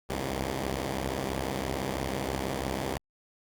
5% pulse tone cluster, 66 / 69.1 / 78.2 / 97.3 Hz, C2 / C#2 / D#2 / G2, +16 / -5 / +9 / -12 cents, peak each -21 / -26 / -28 / -28 dBFS, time 0.09-2.98 s, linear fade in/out 10 ms, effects Opus 48 kbps

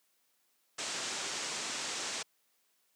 white low-pass noise, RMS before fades -38 dBFS, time 0.78-2.23 s, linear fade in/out 10 ms, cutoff 8000 Hz, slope 48 dB/octave, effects white hiss -74 dBFS RMS until 2.95 s + high-pass 200 Hz 12 dB/octave

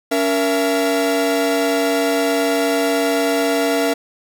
45% pulse tone cluster, 281.9 / 466.8 / 671 Hz, C#4 / A#4 / E5, +29 / +2 / +31 cents, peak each -20 dBFS, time 0.11-3.94 s, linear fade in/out 10 ms, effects none

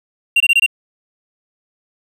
triangle tone bursts, 2767 Hz, F7, 17 cents flat, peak -7 dBFS, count 5, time 0.36-0.663 s, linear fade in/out 5 ms, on 43 ms, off 22 ms, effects none

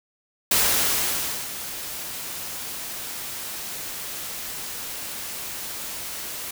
white noise with ADSR envelope, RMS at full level -19 dBFS, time 0.51-6.51 s, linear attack 4 ms, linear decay 950 ms, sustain -14 dB, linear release 5 ms, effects none

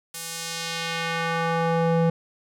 square tone with band-pass filter sweep, 166 Hz, E3, 12 cents sharp, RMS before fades -25 dBFS, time 0.14-2.1 s, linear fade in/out 5 ms, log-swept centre 11000 to 370 Hz, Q 0.88, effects none

